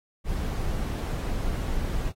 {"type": "noise", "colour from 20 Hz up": "brown", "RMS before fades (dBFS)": -28, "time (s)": [0.24, 2.13], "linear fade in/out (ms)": 50, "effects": ["AAC 48 kbps"]}